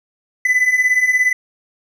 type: beating tone pair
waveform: triangle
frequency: 1991 / 2008 Hz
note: B6 / B6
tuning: +14 / +28 cents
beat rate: 17 Hz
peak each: -16 / -12 dBFS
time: 0.45-1.33 s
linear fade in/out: 5 ms
effects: none